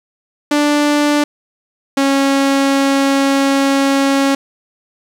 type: tone pair in turn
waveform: sawtooth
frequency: 293.7 / 274.7 Hz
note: D4 / C#4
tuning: 0 / -16 cents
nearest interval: minor second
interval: 116 cents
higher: first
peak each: -7 dBFS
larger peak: neither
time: 0.51-1.24 / 1.97-4.35 s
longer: second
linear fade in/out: 5 ms
effects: low-pass 9000 Hz 12 dB/octave + 7-bit